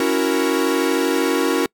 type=chord; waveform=45% pulse; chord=F# dominant seventh; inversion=second; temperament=equal; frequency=277.2 / 329.6 / 370 / 466.2 Hz; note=C#4 / E4 / F#4 / A#4; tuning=0 / 0 / 0 / 0 cents; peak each=-22 dBFS; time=0-1.66 s; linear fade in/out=2 ms; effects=noise-tail reverb RT60 0.1 s tail -26 dB re dry